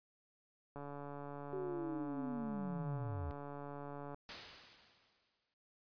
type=click train; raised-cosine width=1 ms; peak=-34 dBFS; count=485; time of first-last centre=0.76-4.145 s; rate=143 Hz
type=linear sweep; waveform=sine; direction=down; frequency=387.5 to 73.42 Hz; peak=-39 dBFS; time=1.53-3.31 s; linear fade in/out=0 ms
type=noise with exponential decay; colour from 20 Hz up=white; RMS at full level=-44 dBFS; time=4.29-5.54 s; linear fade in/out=1 ms; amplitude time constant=270 ms
effects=resampled to 11025 Hz